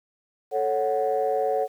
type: chord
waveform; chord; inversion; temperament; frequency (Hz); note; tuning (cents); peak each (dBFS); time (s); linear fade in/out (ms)
sine; F# minor; first; equal; 440 / 554.4 / 740; A4 / C#5 / F#5; 0 / 0 / 0; -25; 0.51-1.68; 50
effects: tanh soft clip ceiling -14 dBFS + 9-bit